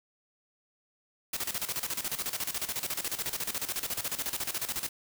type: noise with tremolo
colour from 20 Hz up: white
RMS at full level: -32 dBFS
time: 1.33-4.89 s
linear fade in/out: 5 ms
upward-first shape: square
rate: 14 Hz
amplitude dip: 75%
effects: none